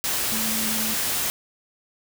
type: tone in noise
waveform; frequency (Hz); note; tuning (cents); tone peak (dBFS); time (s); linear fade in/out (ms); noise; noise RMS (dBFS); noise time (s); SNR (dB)
sine; 220; A3; 0; -30; 0.32-0.94; 0; white; -25; 0.04-1.3; -8
effects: none

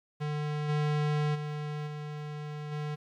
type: tone with level steps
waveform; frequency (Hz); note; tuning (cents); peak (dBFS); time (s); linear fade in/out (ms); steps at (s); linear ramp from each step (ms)
square; 149.5; D3; +31; -31 / -27 / -34 / -37 / -33; 0.2-2.96; 20; 0.68 / 1.34 / 1.86 / 2.71; 20
effects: low-pass 4000 Hz 12 dB/octave + 11-bit

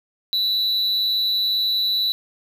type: tone with amplitude modulation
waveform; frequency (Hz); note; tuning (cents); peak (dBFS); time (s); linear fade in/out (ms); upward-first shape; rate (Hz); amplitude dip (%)
triangle; 3951; B7; 0; -14; 0.33-2.12; 0; sine; 210; 60
effects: none

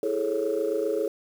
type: chord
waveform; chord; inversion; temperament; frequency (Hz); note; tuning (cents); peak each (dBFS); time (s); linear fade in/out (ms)
sine; A major seventh; second; just; 330 / 412.5 / 440 / 550; E4 / G#4 / A4 / C#5; +2 / -12 / 0 / -14; -31 / -28 / -27 / -29; 0.03-1.08; 2
effects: tanh soft clip ceiling -16 dBFS + 8-bit

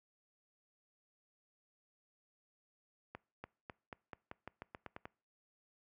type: accelerating click train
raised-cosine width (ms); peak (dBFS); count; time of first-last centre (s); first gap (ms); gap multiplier
0.5; -30; 12; 3.15-5.055; 290; 0.89
effects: noise-tail reverb RT60 0.4 s tail -24 dB re dry + high-pass 60 Hz 12 dB/octave

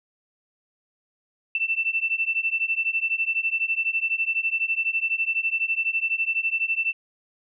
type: beating tone pair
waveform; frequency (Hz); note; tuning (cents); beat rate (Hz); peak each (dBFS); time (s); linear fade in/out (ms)
sine; 2668 / 2680; E7 / E7; +20 / +28; 12; -25 / -25; 1.55-6.93; 2
effects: none

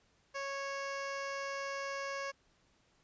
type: tone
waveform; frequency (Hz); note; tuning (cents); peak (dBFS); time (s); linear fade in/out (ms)
15% pulse; 552; C#5; -7; -31; 0.34-2.32; 20
effects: pink hiss -71 dBFS RMS until 3.03 s + resampled to 16000 Hz

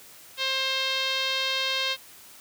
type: tone with low-pass filter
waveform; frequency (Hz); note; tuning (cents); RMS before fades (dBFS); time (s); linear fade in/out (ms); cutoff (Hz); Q
5% pulse; 530; C5; +22; -27; 0.37-1.97; 50; 3700; 2.4
effects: white hiss -49 dBFS RMS until 2.4 s + high-pass 60 Hz 12 dB/octave

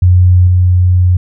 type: tone with level steps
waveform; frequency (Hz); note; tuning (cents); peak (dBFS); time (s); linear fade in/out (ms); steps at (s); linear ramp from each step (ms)
sine; 90.3; F#2; -42; -3 / -5; 0.02-1.17; 5; 0.47; 2
effects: none

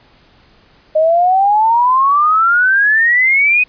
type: exponential sweep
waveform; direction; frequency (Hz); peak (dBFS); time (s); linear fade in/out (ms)
sine; up; 614 to 2525; -8; 0.95-3.64; 10
effects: pink hiss -49 dBFS RMS until 3.68 s + resampled to 11025 Hz

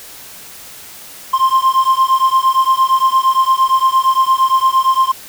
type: beating tone pair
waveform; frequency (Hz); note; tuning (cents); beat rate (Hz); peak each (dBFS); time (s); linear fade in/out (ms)
triangle; 1049 / 1057.7; C6 / C6; +4 / +18; 8.7; -11; 1.33-5.12; 10
effects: white hiss -35 dBFS RMS until 5.28 s

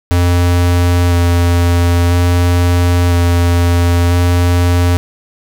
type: tone with vibrato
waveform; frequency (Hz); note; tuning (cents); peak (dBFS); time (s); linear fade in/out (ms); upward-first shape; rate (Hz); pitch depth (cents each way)
square; 87.31; F2; 0; -9; 0.11-4.97; 0; square; 0.5; 11
effects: none

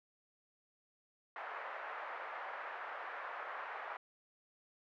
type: band-pass noise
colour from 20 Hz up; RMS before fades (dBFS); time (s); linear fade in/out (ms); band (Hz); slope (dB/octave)
white; -45; 1.36-3.97; 2; 570 to 1700; 24
effects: none

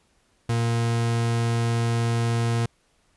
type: tone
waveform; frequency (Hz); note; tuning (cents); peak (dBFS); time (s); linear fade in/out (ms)
40% pulse; 116.54; A#2; 0; -20; 0.49-2.66; 5
effects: pink hiss -65 dBFS RMS until 3.16 s + resampled to 24000 Hz

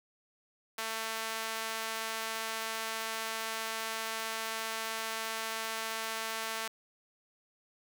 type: tone with high-pass filter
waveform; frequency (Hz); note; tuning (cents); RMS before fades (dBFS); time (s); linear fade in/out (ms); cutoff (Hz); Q
sawtooth; 223.1; A3; +24; -37; 0.78-6.68; 5; 1000; 0.67
effects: none

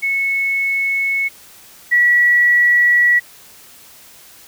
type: tone pair in turn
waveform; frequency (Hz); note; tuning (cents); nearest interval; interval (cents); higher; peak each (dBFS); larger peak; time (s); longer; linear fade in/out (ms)
sine; 2200 / 1936.5; C#7 / B6; -14 / -35; major second; 221; first; -15 / -9; second; 0.02-1.29 / 1.91-3.2; second; 20
effects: white hiss -43 dBFS RMS until 4.47 s

